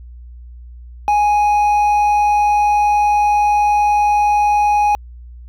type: tone with hard clipping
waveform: triangle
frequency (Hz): 830.6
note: G#5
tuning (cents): 0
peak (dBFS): -12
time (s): 1.08-4.95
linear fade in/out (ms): 0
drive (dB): 7
effects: added 60 Hz sine -33 dBFS peak until 5.48 s